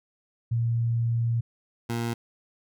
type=tone pair in turn; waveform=sine / 20% pulse; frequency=116.54 / 117.12 Hz; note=A#2 / A#2; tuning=0 / +9 cents; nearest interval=unison; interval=9 cents; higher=second; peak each=-22 dBFS; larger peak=neither; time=0.51-1.41 / 1.89-2.14 s; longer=first; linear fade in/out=10 ms; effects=none